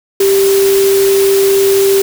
sine tone in noise, 392 Hz, G4, in tune, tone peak -7 dBFS, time 0.2-2.02 s, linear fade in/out 5 ms, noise white, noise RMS -19 dBFS, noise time 0.2-2.02 s, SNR +9 dB, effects none

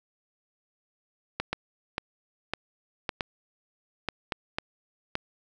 clicks, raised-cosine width 0.3 ms, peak -12 dBFS, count 10, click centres 1.4 / 1.53 / 1.981 / 2.536 / 3.092 / 3.208 / 4.087 / 4.322 / 4.585 / 5.154 s, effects none

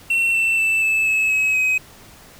triangle tone with pitch steps, 2712 / 2681 / 2650 / 2620 / 2590 / 2560 / 2530 Hz, E7 / E7 / E7 / E7 / E7 / D#7 / D#7, +49 / +29 / +9 / -11 / -31 / +49 / +28 cents, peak -14 dBFS, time 0.1-1.78 s, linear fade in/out 5 ms, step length 240 ms, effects pink hiss -45 dBFS RMS until 2.39 s

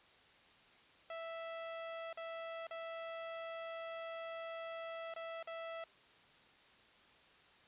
sawtooth tone with dropouts, 659.3 Hz, E5, in tune, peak -39 dBFS, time 1.1-5.84 s, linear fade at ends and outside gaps 2 ms, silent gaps 2.129-2.173 / 2.669-2.709 / 5.139-5.162 / 5.428-5.473 s, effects white hiss -64 dBFS RMS until 7.67 s + resampled to 8000 Hz

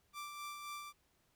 sawtooth tone with tremolo, 1174.7 Hz, D6, in tune, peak -39 dBFS, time 0.13-0.93 s, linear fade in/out 50 ms, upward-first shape sine, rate 3.8 Hz, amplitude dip 40%, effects pink hiss -75 dBFS RMS until 1.35 s

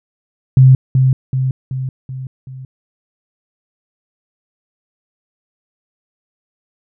sine tone with echo, 130.81 Hz, C3, in tune, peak -3 dBFS, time 0.57-0.75 s, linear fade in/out 2 ms, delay 380 ms, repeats 5, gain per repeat -5 dB, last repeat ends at 2.65 s, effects none

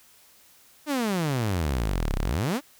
sawtooth exponential two-way sweep, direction down then up, 310.8 to 30.14 to 310.8 Hz, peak -20 dBFS, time 0.86-2.61 s, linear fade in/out 50 ms, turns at 2.18 s, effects white hiss -56 dBFS RMS until 2.79 s

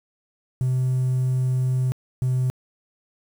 triangle tone pair in turn, 128.4 / 127.82 Hz, C3 / C3, -32 / -40 cents, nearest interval unison, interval 8 cents, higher first, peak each -16 dBFS, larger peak neither, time 0.61-1.92 / 2.22-2.5 s, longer first, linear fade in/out 0 ms, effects tanh soft clip ceiling -14 dBFS + 8-bit

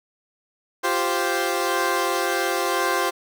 15% pulse chord, F suspended second, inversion none, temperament equal, 349.2 / 392 / 523.3 Hz, F4 / G4 / C5, 0 / 0 / 0 cents, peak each -19 dBFS, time 0.83-3.11 s, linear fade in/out 20 ms, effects none

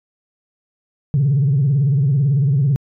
sine tone with vibrato, 138.59 Hz, C#3, in tune, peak -11 dBFS, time 1.14-2.76 s, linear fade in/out 0 ms, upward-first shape sine, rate 18 Hz, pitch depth 160 cents each way, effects tanh soft clip ceiling -9 dBFS

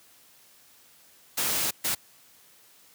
white noise bursts at uneven times, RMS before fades -27 dBFS, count 2, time 1.37-1.71 / 1.84-1.95 s, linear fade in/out 10 ms, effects white hiss -57 dBFS RMS until 2.94 s + high-pass 80 Hz 12 dB/octave

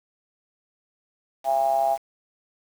triangle ring-modulated tone, 66.5 Hz, C2, 29 cents sharp, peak -14 dBFS, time 1.44-1.98 s, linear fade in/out 50 ms, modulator 743 Hz, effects 7-bit

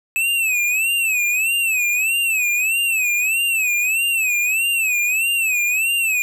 square tone with vibrato, 2591 Hz, E7, 30 cents flat, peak -17 dBFS, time 0.16-6.22 s, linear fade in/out 0 ms, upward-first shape sine, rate 1.6 Hz, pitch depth 130 cents each way, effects none

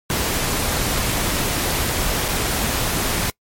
pink noise with dropouts, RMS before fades -21 dBFS, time 0.1-3.3 s, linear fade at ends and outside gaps 0 ms, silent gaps 2.281-2.285 s, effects noise-tail reverb RT60 0.1 s tail -24 dB re dry + MP3 64 kbps

